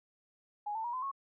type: tone with pitch steps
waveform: sine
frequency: 830.6 / 890.2 / 954.1 / 1022.6 / 1096 Hz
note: G#5 / A5 / A#5 / C6 / C#6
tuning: 0 / +20 / +40 / -40 / -20 cents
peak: -34 dBFS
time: 0.66-1.115 s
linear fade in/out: 10 ms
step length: 91 ms
effects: none